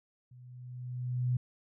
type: tone with level ramp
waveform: sine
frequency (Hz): 124.6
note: B2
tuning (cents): +16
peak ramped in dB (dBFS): -51 to -25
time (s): 0.31-1.37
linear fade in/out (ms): 5
effects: none